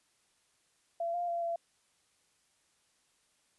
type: tone with pitch steps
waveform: sine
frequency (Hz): 678 / 700 / 685 / 678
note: E5 / F5 / F5 / E5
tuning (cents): +49 / +4 / -34 / +49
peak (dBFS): -31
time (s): 1-1.56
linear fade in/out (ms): 5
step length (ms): 140
effects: white hiss -72 dBFS RMS until 3.58 s + resampled to 24000 Hz